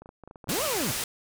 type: clicks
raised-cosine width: 1 ms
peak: -31 dBFS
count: 12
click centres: 0.02 / 0.059 / 0.091 / 0.237 / 0.276 / 0.311 / 0.358 / 0.442 / 0.473 / 0.515 / 0.546 / 0.586 s
type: linear two-way sweep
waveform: 30% pulse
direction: up then down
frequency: 87.31 to 652 to 87.31 Hz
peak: -26 dBFS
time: 0.48-0.92 s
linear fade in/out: 10 ms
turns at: 0.64 s
type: low-pass noise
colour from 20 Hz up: white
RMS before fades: -31 dBFS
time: 0.49-1.04 s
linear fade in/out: 2 ms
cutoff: 12000 Hz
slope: 12 dB/octave
effects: none